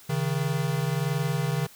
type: tone pair together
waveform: square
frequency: 136.19 / 157.6 Hz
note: C#3 / D#3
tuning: -30 / +23 cents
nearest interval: minor third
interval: 253 cents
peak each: -28 dBFS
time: 0.09-1.67 s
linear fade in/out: 10 ms
effects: white hiss -51 dBFS RMS until 1.75 s